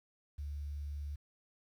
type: tone with quantisation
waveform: sine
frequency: 72.5 Hz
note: D2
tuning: 22 cents flat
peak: -38 dBFS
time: 0.38-1.16 s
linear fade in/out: 10 ms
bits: 11
effects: none